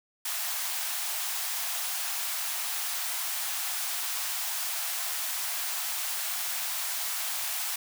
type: high-pass noise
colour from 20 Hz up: white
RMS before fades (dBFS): -32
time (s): 0.25-7.76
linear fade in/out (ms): 5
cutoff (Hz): 640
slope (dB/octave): 96
effects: none